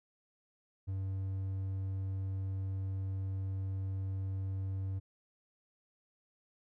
triangle tone, 96 Hz, G2, 36 cents flat, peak -32 dBFS, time 0.87-5 s, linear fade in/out 20 ms, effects none

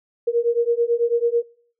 sine beating tone pair, 466.2 / 475.3 Hz, A#4 / A#4, 0 / +34 cents, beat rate 9.1 Hz, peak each -20 dBFS, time 0.27-1.43 s, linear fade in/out 10 ms, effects noise-tail reverb RT60 0.6 s tail -25 dB re dry

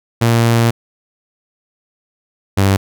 sawtooth tone pair in turn, 116.3 / 97.8 Hz, A#2 / G2, -4 / -4 cents, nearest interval minor third, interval 300 cents, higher first, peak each -6 dBFS, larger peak neither, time 0.21-0.71 / 2.57-2.77 s, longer first, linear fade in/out 10 ms, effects none

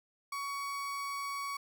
35% pulse tone, 1123 Hz, C#6, 22 cents sharp, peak -34 dBFS, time 0.32-1.57 s, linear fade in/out 5 ms, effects none

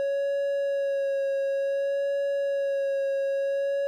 triangle tone with vibrato, 554.4 Hz, C#5, in tune, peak -22 dBFS, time 0-3.87 s, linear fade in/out 0 ms, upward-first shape sine, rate 0.56 Hz, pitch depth 18 cents each way, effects none

